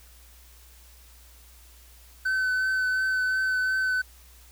triangle tone with vibrato, 1520 Hz, F#6, 46 cents sharp, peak -21 dBFS, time 2.25-4.02 s, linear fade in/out 10 ms, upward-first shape triangle, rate 2.8 Hz, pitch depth 17 cents each way, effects added 60 Hz sine -51 dBFS peak until 4.51 s + white hiss -55 dBFS RMS until 4.51 s

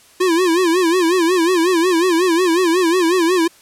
square tone with vibrato, 348.9 Hz, F4, 2 cents flat, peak -13 dBFS, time 0.2-3.48 s, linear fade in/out 10 ms, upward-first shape sine, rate 5.5 Hz, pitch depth 130 cents each way, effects white hiss -48 dBFS RMS until 3.61 s + low-pass 11000 Hz 12 dB/octave

